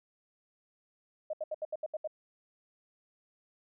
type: tone bursts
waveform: sine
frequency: 619 Hz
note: D#5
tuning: 9 cents flat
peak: -32 dBFS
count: 8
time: 1.3-2.075 s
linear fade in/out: 5 ms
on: 33 ms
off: 73 ms
effects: none